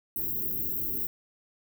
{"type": "band-stop noise", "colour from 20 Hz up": "white", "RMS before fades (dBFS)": -31, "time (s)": [0.16, 1.07], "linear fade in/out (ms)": 2, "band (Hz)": [430, 13000], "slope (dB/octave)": 96, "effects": []}